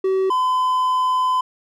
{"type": "tone pair in turn", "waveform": "triangle", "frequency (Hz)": [380.8, 1016.6], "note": ["F#4", "B5"], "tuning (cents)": [50, 50], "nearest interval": "octave + perfect fourth", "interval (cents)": 1700, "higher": "second", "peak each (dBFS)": -14, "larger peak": "neither", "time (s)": [[0.04, 0.3], [0.3, 1.41]], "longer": "second", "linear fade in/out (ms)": 5, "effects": []}